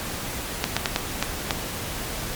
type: clicks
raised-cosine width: 0.2 ms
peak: -3 dBFS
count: 6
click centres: 0.641 / 0.766 / 0.858 / 0.961 / 1.226 / 1.508 s
effects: pink hiss -31 dBFS RMS until 2.35 s + MP3 96 kbps

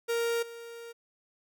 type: tone with level steps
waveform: 45% pulse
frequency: 466.2 Hz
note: A#4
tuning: in tune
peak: -27 / -42 dBFS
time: 0.08-0.93 s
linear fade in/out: 20 ms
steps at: 0.42 s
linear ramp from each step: 10 ms
effects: none

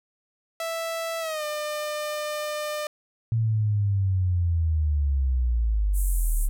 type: tone with pitch glide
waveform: sawtooth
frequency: 659.3 to 601.1 Hz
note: E5 to D5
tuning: 0 to +40 cents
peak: -24 dBFS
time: 0.6-2.87 s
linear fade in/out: 2 ms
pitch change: -160 cents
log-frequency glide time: 1.2-1.44 s
type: linear sweep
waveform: sine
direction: down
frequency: 114.8 to 34.72 Hz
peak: -20 dBFS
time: 3.32-6.49 s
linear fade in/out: 0 ms
type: band-pass noise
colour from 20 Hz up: pink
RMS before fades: -37 dBFS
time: 5.93-6.49 s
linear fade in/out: 50 ms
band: 8000 to 14000 Hz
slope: 48 dB/octave
effects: none

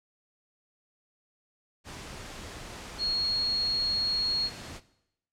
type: tone in noise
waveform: sine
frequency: 4304 Hz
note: C8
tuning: 48 cents sharp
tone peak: -26 dBFS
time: 2.98-4.5 s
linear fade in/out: 50 ms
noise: pink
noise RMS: -42 dBFS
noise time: 1.84-4.81 s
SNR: +13 dB
effects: noise-tail reverb RT60 0.8 s tail -17 dB re dry + low-pass 8000 Hz 12 dB/octave

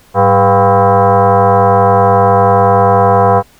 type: tone with frequency modulation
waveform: sine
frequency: 103.83 Hz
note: G#2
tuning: in tune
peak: -5 dBFS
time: 0.14-3.43 s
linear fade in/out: 50 ms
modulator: 298 Hz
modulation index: 3.3
effects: pink hiss -46 dBFS RMS until 3.59 s

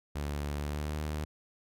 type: tone with pitch glide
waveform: sawtooth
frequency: 72.7 to 75.92 Hz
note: D2 to D#2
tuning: -17 to -42 cents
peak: -29 dBFS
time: 0.15-1.25 s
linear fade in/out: 10 ms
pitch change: +75 cents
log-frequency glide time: 0.58-0.98 s
effects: none

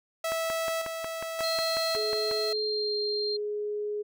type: tone with tremolo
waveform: sawtooth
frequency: 654 Hz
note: E5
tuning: 14 cents flat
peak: -24 dBFS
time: 0.24-2.53 s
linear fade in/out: 5 ms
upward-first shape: square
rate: 0.87 Hz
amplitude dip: 45%
type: click train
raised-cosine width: 0.5 ms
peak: -21 dBFS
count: 12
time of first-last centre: 0.32-2.313 s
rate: 5.52 Hz
type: tone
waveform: sine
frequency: 4186 Hz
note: C8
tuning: in tune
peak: -30 dBFS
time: 1.43-3.37 s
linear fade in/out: 10 ms
type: tone with pitch glide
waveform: sine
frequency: 426.3 to 417.5 Hz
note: G#4 to G#4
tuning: +45 to +9 cents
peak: -29 dBFS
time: 1.95-4.03 s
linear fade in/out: 20 ms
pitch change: -36 cents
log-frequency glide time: 2.63-2.95 s
effects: none

